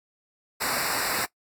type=noise with comb filter; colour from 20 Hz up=pink; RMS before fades=-27 dBFS; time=0.6-1.26 s; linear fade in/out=20 ms; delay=0.31 ms; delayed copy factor=-1; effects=noise-tail reverb RT60 0.1 s tail -19 dB re dry + AAC 64 kbps